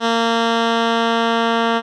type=tone with low-pass filter sweep; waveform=10% pulse; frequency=229.9 Hz; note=A#3; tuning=24 cents flat; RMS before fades=-17 dBFS; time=0-1.82 s; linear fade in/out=50 ms; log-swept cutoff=4200 to 2800 Hz; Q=1.3; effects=none